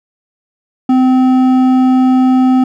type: tone with hard clipping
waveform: sine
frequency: 257.4 Hz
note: C4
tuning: 28 cents flat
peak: -8 dBFS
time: 0.89-2.64 s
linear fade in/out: 5 ms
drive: 8 dB
effects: none